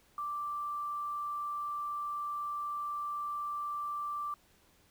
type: tone with quantisation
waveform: sine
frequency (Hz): 1174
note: D6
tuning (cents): -1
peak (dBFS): -34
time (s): 0.18-4.34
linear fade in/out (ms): 2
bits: 10
effects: pink hiss -66 dBFS RMS until 4.9 s